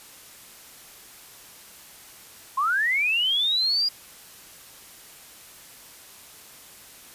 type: linear sweep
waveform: sine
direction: up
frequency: 1024 to 4891 Hz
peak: -20 dBFS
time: 2.57-3.89 s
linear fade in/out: 10 ms
effects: white hiss -47 dBFS RMS until 7.14 s + resampled to 32000 Hz